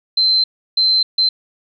sine tone bursts at uneven times, 4095 Hz, C8, 38 cents flat, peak -11 dBFS, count 3, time 0.17-0.44 / 0.77-1.03 / 1.18-1.29 s, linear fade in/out 5 ms, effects none

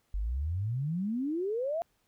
sine exponential sweep, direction up, 46.25 to 698.5 Hz, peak -29 dBFS, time 0.14-1.82 s, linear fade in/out 0 ms, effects pink hiss -73 dBFS RMS until 2.07 s

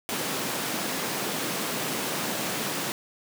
pink high-pass noise, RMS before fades -30 dBFS, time 0.09-2.92 s, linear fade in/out 0 ms, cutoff 160 Hz, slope 24 dB/octave, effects none

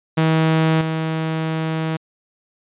sawtooth tone with level steps, 160 Hz, D#3, 49 cents sharp, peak -10 / -16 dBFS, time 0.17-1.97 s, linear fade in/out 10 ms, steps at 0.81 s, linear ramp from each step 2 ms, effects resampled to 8000 Hz

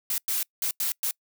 blue noise bursts at uneven times, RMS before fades -27 dBFS, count 5, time 0.1-0.18 / 0.28-0.43 / 0.62-0.71 / 0.8-0.92 / 1.03-1.11 s, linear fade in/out 2 ms, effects noise-tail reverb RT60 0.1 s tail -26 dB re dry

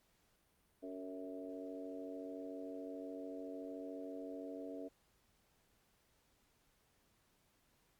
harmonic tone with a mistuned harmonic, 93.6 Hz, F#2, 20 cents sharp, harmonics 3 / 4 / 5 / 6 / 7, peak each -47 / -55 / -50 / -55 / -51 dBFS, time 0.82-4.89 s, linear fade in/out 20 ms, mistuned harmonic 5, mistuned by -29 cents, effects pink hiss -75 dBFS RMS until 7.99 s + Opus 48 kbps

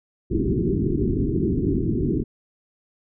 white low-pass noise, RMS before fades -22 dBFS, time 0.3-2.24 s, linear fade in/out 20 ms, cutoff 400 Hz, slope 96 dB/octave, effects none

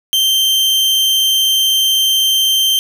40% pulse tone, 3136 Hz, G7, in tune, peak -10 dBFS, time 0.13-2.79 s, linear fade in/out 0 ms, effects none

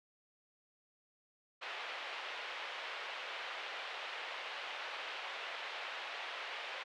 white band-pass noise, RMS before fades -44 dBFS, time 1.61-6.84 s, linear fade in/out 20 ms, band 500 to 3200 Hz, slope 24 dB/octave, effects none

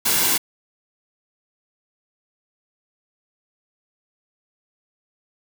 white noise with comb filter, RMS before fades -19 dBFS, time 0.05-0.38 s, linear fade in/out 10 ms, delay 1.6 ms, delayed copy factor -0.5, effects none

